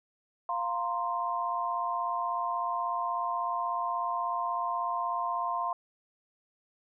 sine chord, F suspended fourth, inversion none, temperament just, 698.5 / 931.3 / 1047.7 Hz, F5 / Bb5 / C6, 0 / -2 / +2 cents, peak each -34 / -35 / -31 dBFS, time 0.49-5.73 s, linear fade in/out 2 ms, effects none

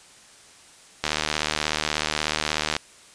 click train, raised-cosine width 0.2 ms, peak -5 dBFS, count 133, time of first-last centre 1.04-2.765 s, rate 76.5 Hz, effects white hiss -50 dBFS RMS until 3.14 s + resampled to 22050 Hz

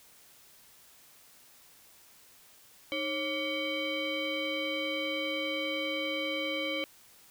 sine tone with frequency modulation, 1400 Hz, F6, 4 cents sharp, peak -30 dBFS, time 2.92-6.84 s, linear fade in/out 0 ms, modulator 855 Hz, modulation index 2.3, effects white hiss -58 dBFS RMS until 7.3 s

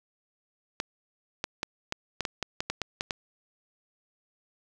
clicks, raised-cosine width 0.2 ms, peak -12 dBFS, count 12, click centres 0.801 / 1.441 / 1.631 / 1.924 / 2.207 / 2.252 / 2.427 / 2.605 / 2.7 / 2.817 / 3.009 / 3.108 s, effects none

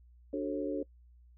sine chord, D major seventh, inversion none, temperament equal with one note detuned, 293.7 / 370 / 440 / 541.1 Hz, D4 / F#4 / A4 / C#5, 0 / 0 / 0 / -42 cents, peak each -35 / -39 / -38 / -38 dBFS, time 0.33-0.83 s, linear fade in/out 5 ms, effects noise-tail reverb RT60 0.1 s tail -24 dB re dry + added 60 Hz sine -56 dBFS peak until 1.37 s

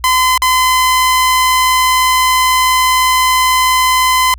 sawtooth tone with dropouts, 1023 Hz, C6, 39 cents flat, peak -5 dBFS, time 0.04-4.34 s, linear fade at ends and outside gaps 1 ms, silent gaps 0.377-0.42 s, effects added 60 Hz sine -30 dBFS peak until 4.38 s

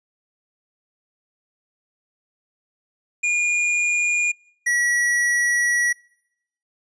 square tone pair in turn, 2428 / 1930.3 Hz, D#7 / B6, -43 / -40 cents, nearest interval major third, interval 397 cents, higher first, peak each -19 / -18 dBFS, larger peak second, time 3.23-4.32 / 4.66-5.93 s, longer second, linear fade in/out 10 ms, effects noise-tail reverb RT60 0.8 s tail -26 dB re dry + resampled to 22050 Hz

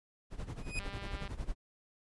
brown noise with tremolo, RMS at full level -37 dBFS, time 0.3-1.55 s, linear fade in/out 50 ms, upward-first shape sine, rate 11 Hz, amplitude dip 80%
40% pulse tone with exponential growth, 2495 Hz, D#7, 4 cents sharp, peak -32 dBFS, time 0.57-0.79 s, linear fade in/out 0 ms, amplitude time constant 46 ms
click train, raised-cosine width 0.3 ms, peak -31 dBFS, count 96, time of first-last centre 0.8-1.277 s, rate 199 Hz
effects resampled to 24000 Hz

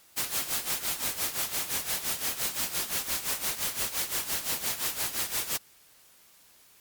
white noise with tremolo, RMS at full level -28 dBFS, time 0.16-5.58 s, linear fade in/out 20 ms, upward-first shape sine, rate 5.8 Hz, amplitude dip 75%, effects white hiss -58 dBFS RMS until 6.8 s + MP3 96 kbps

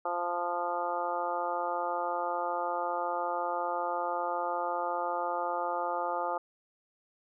harmonic tone, 174.61 Hz, F3, in tune, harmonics 2 / 3 / 4 / 5 / 6 / 7 / 8, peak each -42 / -36 / -36 / -34 / -43 / -36 / -46 dBFS, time 0.05-6.38 s, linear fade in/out 5 ms, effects none

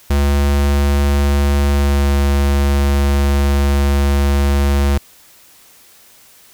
square tone with pitch glide, 70.9 to 70.25 Hz, C#2 to C#2, +40 to +24 cents, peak -12 dBFS, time 0.1-4.98 s, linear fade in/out 5 ms, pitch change -16 cents, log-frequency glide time 1.71-2.11 s, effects white hiss -46 dBFS RMS until 6.53 s

